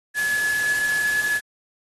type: tone in noise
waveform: sine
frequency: 1705 Hz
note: G#6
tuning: 45 cents sharp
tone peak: -20 dBFS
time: 0.14-1.41 s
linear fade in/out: 50 ms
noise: white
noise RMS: -31 dBFS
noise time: 0.14-1.41 s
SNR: +8 dB
effects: AAC 32 kbps